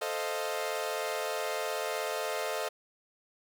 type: chord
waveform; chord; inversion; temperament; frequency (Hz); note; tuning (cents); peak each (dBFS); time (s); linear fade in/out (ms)
sawtooth; F dominant seventh; first; equal; 440 / 523.3 / 622.3 / 698.5; A4 / C5 / Eb5 / F5; 0 / 0 / 0 / 0; -33 / -34 / -32 / -35; 0.01-2.69; 10
effects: none

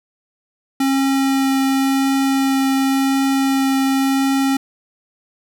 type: tone with vibrato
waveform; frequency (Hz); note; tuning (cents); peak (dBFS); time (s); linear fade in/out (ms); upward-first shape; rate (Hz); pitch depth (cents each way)
square; 270; C#4; -45; -15; 0.8-4.57; 5; triangle; 0.92; 9
effects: none

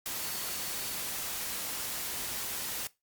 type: tone in noise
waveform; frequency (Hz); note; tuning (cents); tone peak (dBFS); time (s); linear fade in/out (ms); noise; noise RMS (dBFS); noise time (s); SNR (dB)
sine; 4435; C#8; 0; -46; 0.22-0.95; 0; white; -36; 0.06-2.87; -13
effects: noise-tail reverb RT60 0.2 s tail -19 dB re dry + Opus 48 kbps

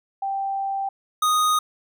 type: tone pair in turn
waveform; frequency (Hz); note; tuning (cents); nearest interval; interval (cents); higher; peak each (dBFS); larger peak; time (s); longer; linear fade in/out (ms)
sine / square; 784 / 1242.2; G5 / D#6; 0 / -3; minor sixth; 797; second; -23 / -18; second; 0.22-0.89 / 1.22-1.59; first; 5
effects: none

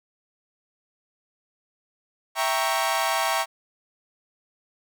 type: chord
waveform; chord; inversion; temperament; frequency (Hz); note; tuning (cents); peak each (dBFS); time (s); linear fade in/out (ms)
sawtooth; E diminished seventh; none; equal; 659.3 / 784 / 932.3 / 1108.7; E5 / G5 / Bb5 / Db6; 0 / 0 / 0 / 0; -24; 2.35-3.46; 50
effects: none

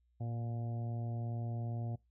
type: harmonic tone with a mistuned harmonic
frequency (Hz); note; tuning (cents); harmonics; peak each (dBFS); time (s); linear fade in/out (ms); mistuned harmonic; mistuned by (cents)
117.9; A#2; +20; 1 / 2 / 3 / 4 / 5 / 6 / 7; -36 / -47 / -53 / -58 / -54 / -52 / -63; 0.2-1.96; 10; 1; -38
effects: noise-tail reverb RT60 0.2 s tail -23 dB re dry + added 60 Hz sine -70 dBFS peak until 2.1 s

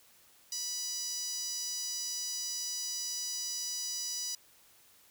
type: tone with high-pass filter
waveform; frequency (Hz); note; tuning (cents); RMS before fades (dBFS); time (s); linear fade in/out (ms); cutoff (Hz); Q
sawtooth; 982; B5; -10; -37; 0.52-4.35; 2; 5400; 6.8
effects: white hiss -62 dBFS RMS until 5.1 s

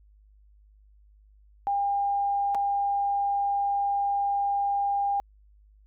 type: tone with dropouts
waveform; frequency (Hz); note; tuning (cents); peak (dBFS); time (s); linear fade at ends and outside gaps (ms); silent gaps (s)
sine; 803; G5; +41; -23; 1.67-5.2; 0; 2.547-2.551
effects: added 51 Hz sine -54 dBFS peak until 5.86 s

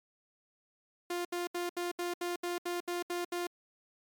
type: tone bursts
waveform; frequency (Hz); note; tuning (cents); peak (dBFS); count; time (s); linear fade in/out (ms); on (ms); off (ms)
sawtooth; 350.7; F4; +7; -29; 11; 1.1-3.47; 5; 150; 72
effects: MP3 96 kbps

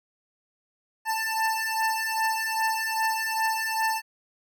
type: beating tone pair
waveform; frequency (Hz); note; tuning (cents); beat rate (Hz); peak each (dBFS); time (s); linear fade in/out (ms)
25% pulse; 886 / 888.5; A5 / A5; +12 / +17; 2.5; -24; 1.05-4.02; 50
effects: none

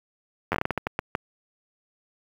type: slowing click train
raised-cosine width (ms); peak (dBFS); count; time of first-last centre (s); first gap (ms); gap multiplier
0.5; -9; 12; 0.52-1.151; 10; 1.32
effects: high-pass 60 Hz 12 dB/octave + 7-bit

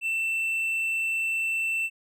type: tone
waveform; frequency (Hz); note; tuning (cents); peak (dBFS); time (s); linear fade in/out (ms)
triangle; 2675; E7; +25; -23; 0.01-1.9; 50
effects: none

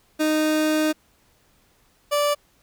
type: tone pair in turn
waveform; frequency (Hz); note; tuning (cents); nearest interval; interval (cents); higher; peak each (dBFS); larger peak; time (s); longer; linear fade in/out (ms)
30% pulse; 309.2 / 583.7; D#4 / D5; -11 / -11; major seventh; 1100; second; -16; neither; 0.19-0.93 / 2.11-2.35; first; 20
effects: pink hiss -61 dBFS RMS until 2.62 s

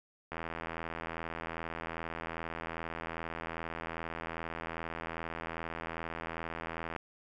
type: click train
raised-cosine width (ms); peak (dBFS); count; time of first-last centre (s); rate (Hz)
0.5; -23; 549; 0.32-6.962; 82.5
effects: none

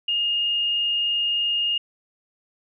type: tone with frequency modulation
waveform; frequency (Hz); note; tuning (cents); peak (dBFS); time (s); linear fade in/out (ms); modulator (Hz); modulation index
sine; 2840; F7; +28; -20; 0.08-1.78; 5; 23.2; 0.46
effects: none

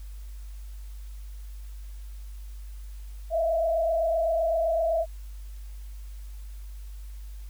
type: tone with frequency modulation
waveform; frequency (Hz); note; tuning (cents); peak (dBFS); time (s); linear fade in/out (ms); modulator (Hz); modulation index
sine; 659.3; E5; 0; -22; 3.3-5.06; 50; 27.8; 0.9
effects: added 50 Hz sine -37 dBFS peak until 7.49 s + white hiss -58 dBFS RMS until 7.49 s

